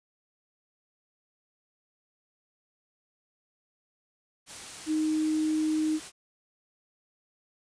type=tone in noise; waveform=sine; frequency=311.1 Hz; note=D#4; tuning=in tune; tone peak=-24 dBFS; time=4.86-6 s; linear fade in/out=50 ms; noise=white; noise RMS=-42 dBFS; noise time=4.46-6.12 s; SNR=+15 dB; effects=resampled to 22050 Hz